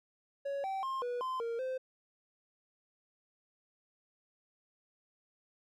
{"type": "tone with pitch steps", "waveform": "triangle", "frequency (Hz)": [558, 773, 1062, 487.5, 1034, 464, 518], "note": ["C#5", "G5", "C6", "B4", "C6", "A#4", "C5"], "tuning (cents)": [11, -24, 25, -23, -21, -8, -17], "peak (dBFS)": -32, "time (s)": [0.45, 1.78], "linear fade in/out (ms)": 10, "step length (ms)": 190, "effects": []}